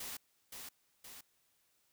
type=noise with echo; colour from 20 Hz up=white; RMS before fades=-44 dBFS; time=0-0.17 s; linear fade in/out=5 ms; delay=520 ms; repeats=2; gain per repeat=-4 dB; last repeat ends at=1.21 s; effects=white hiss -75 dBFS RMS until 1.92 s

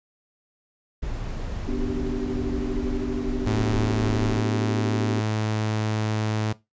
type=noise; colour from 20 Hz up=brown; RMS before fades=-30 dBFS; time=1.02-4.41 s; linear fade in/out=10 ms
type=chord; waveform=sine; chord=G major seventh; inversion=first; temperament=equal with one note detuned; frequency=246.9 / 293.7 / 379.5 / 392 Hz; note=B3 / D4 / F#4 / G4; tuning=0 / 0 / +44 / 0 cents; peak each=-29 / -31 / -34 / -34 dBFS; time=1.67-5.21 s; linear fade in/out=20 ms
type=tone; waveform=sawtooth; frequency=108.2 Hz; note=A2; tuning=29 cents flat; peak=-19 dBFS; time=3.46-6.53 s; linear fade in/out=10 ms
effects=noise-tail reverb RT60 0.2 s tail -18 dB re dry + resampled to 16000 Hz

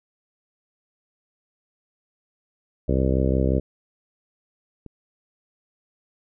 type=harmonic tone; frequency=65.6 Hz; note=C2; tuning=5 cents sharp; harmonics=1 / 2 / 3 / 4 / 5 / 6 / 7 / 8 / 9; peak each=-22 / -25 / -27 / -28 / -29 / -30 / -30 / -31 / -32 dBFS; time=2.88-3.6 s; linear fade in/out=10 ms
type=click; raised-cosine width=3 ms; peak=-26 dBFS; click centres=4.863 s
effects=none

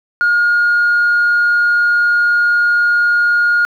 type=tone; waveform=sine; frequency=1427 Hz; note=F6; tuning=37 cents sharp; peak=-8 dBFS; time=0.21-3.65 s; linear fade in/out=0 ms; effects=tanh soft clip ceiling -7 dBFS + 8-bit

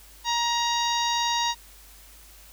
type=harmonic tone; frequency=943 Hz; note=A#5; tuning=20 cents sharp; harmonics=1 / 2 / 3 / 4 / 5 / 6 / 7; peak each=-25 / -33 / -34 / -29 / -34 / -35 / -36 dBFS; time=0.24-1.55 s; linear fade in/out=50 ms; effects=added 50 Hz sine -51 dBFS peak until 2.52 s + white hiss -51 dBFS RMS until 2.52 s

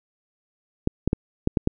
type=clicks; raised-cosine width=3 ms; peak=-6 dBFS; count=6; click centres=0.874 / 1.076 / 1.131 / 1.474 / 1.572 / 1.674 s; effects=none

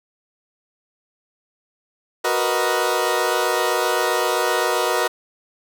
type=chord; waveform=20% pulse; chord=B major seventh; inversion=second; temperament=equal; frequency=370 / 466.2 / 493.9 / 622.3 Hz; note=F#4 / A#4 / B4 / D#5; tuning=0 / 0 / 0 / 0 cents; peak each=-19 dBFS; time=2.24-5.08 s; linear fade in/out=10 ms; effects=none

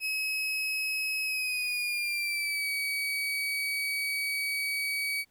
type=tone with pitch glide; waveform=35% pulse; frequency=2560 to 2268 Hz; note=D#7 to C#7; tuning=+49 to +39 cents; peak=-27 dBFS; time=0-5.25 s; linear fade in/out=50 ms; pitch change=-210 cents; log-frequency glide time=1.25-2.7 s; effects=pink hiss -70 dBFS RMS until 5.3 s

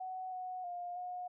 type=tone with pitch steps; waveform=sine; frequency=746 / 737 / 707 / 722 Hz; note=F#5 / F#5 / F5 / F#5; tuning=+14 / -7 / +21 / -43 cents; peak=-39 dBFS; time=0-1.28 s; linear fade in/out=10 ms; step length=320 ms; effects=none

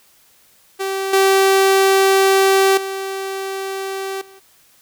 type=tone with level steps; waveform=sawtooth; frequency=387 Hz; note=G4; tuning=22 cents flat; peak=-16 / -7 / -19 / -38 dBFS; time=0.79-4.4 s; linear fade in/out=20 ms; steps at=1.13 / 2.77 / 4.21 s; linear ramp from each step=5 ms; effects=white hiss -53 dBFS RMS until 4.81 s

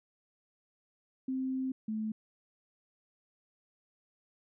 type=tone pair in turn; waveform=sine; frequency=261.6 / 217.4 Hz; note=C4 / A3; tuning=0 / -21 cents; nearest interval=minor third; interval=321 cents; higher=first; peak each=-31 / -32 dBFS; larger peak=first; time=1.28-1.72 / 1.88-2.12 s; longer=first; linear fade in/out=5 ms; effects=none

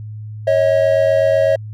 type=tone pair together; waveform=triangle; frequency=550 / 638 Hz; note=C#5 / D#5; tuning=-14 / +43 cents; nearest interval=minor third; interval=257 cents; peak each=-12 dBFS; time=0.47-1.56 s; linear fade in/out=5 ms; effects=added 107 Hz sine -27 dBFS peak until 1.73 s

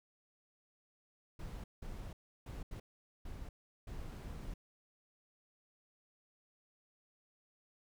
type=noise bursts at uneven times; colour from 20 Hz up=brown; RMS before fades=-45 dBFS; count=6; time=1.39-1.64 / 1.82-2.13 / 2.46-2.63 / 2.71-2.8 / 3.25-3.49 / 3.87-4.54 s; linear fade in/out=5 ms; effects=none

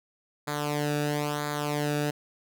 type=tone with flanger; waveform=sawtooth; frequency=147.5 Hz; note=D3; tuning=8 cents sharp; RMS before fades=-29 dBFS; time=0.47-2.11 s; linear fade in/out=10 ms; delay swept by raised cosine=0.35 to 0.96 ms; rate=1 Hz; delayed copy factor=-0.75; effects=none

